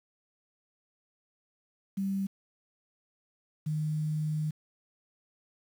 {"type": "tone pair in turn", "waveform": "sine", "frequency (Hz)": [194.9, 153.69], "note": ["G3", "D#3"], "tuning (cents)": [-10, -21], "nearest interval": "major third", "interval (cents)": 411, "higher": "first", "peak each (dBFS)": [-28, -28], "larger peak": "neither", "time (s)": [[1.97, 2.27], [3.66, 4.51]], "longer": "second", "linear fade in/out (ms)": 10, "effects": ["9-bit"]}